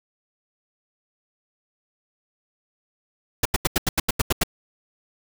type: noise bursts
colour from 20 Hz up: pink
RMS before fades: -19 dBFS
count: 10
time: 3.43-4.435 s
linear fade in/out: 5 ms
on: 24 ms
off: 85 ms
effects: none